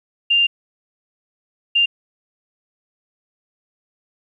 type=tone bursts at uneven times; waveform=sine; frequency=2794 Hz; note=F7; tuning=in tune; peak=-12 dBFS; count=2; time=0.3-0.47 / 1.75-1.86 s; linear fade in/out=10 ms; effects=9-bit